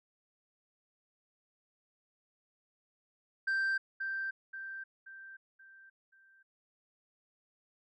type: tone with echo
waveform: sine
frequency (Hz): 1568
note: G6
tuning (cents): 0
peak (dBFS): -26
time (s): 3.47-3.78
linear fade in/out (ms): 10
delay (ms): 530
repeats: 5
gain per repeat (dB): -7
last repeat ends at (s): 6.43
effects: tanh soft clip ceiling -28 dBFS